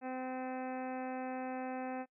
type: harmonic tone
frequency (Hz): 257.4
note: C4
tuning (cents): -28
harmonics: 1 / 2 / 3 / 4 / 5 / 6 / 7 / 8 / 9 / 10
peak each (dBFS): -41 / -44 / -42 / -54 / -55 / -54 / -56 / -57 / -61 / -57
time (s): 0.01-2.06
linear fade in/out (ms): 50
effects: noise-tail reverb RT60 0.1 s tail -23 dB re dry